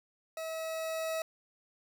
40% pulse tone with level ramp, 644 Hz, E5, 41 cents flat, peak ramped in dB -36 to -31 dBFS, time 0.37-1.22 s, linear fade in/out 2 ms, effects none

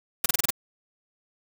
white noise bursts, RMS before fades -22 dBFS, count 6, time 0.24-0.505 s, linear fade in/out 5 ms, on 20 ms, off 29 ms, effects none

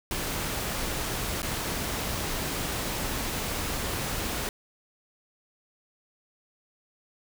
pink noise with dropouts, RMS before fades -31 dBFS, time 0.11-4.49 s, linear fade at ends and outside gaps 1 ms, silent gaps 1.42-1.429 s, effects none

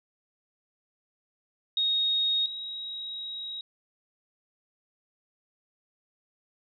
sine tone pair in turn, 3740 / 3814 Hz, A#7 / A#7, +5 / +39 cents, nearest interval unison, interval 34 cents, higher second, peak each -23 / -34 dBFS, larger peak first, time 1.77-2.46 / 2.46-3.61 s, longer second, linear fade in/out 2 ms, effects none

